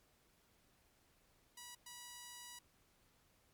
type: tone bursts at uneven times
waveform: 5% pulse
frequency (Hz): 972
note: B5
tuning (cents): -28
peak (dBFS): -39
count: 2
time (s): 1.57-1.75 / 1.86-2.59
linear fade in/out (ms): 5
effects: pink hiss -73 dBFS RMS until 3.53 s + MP3 96 kbps